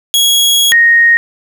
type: tone pair in turn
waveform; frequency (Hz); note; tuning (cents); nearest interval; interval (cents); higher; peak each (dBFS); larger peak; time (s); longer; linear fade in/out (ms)
sawtooth / sine; 3322 / 1864.4; G#7 / A#6; 0 / 0; minor seventh; 1000; first; -4; neither; 0.14-0.72 / 0.72-1.17; first; 0
effects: 7-bit